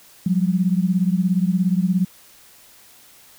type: beating tone pair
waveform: sine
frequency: 177.9 / 194.9 Hz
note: F3 / G3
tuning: +32 / -10 cents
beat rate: 17 Hz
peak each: -18 / -20 dBFS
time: 0.26-2.05 s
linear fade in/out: 5 ms
effects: white hiss -49 dBFS RMS until 3.38 s